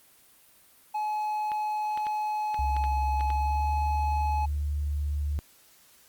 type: tone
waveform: triangle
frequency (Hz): 850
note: G#5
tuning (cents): +40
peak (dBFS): -25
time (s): 0.94-4.46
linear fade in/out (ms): 10
type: clicks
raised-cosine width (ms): 0.3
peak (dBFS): -23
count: 8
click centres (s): 1.518 / 1.975 / 2.068 / 2.544 / 2.766 / 2.84 / 3.209 / 3.303
type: tone with pitch glide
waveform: sine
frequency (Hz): 68.2 to 73.09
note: C#2 to D2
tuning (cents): -28 to -8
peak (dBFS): -26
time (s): 2.59-5.39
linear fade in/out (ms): 0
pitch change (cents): +120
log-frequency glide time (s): 3.26-3.71
effects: white hiss -58 dBFS RMS until 6.08 s + Opus 32 kbps